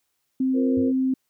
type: tone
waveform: sine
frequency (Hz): 261.6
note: C4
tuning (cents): 0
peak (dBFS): -19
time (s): 0.4-1.14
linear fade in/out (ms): 5
type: chord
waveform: sine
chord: F suspended fourth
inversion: none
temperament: equal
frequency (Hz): 349.2 / 466.2 / 523.3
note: F4 / Bb4 / C5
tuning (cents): 0 / 0 / 0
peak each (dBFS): -30 / -27 / -32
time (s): 0.53-0.93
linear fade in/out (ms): 50
type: tone with exponential decay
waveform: sine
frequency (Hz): 96.6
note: G2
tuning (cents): -25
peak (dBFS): -29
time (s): 0.77-0.99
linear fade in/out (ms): 5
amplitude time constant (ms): 46
effects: white hiss -74 dBFS RMS until 1.29 s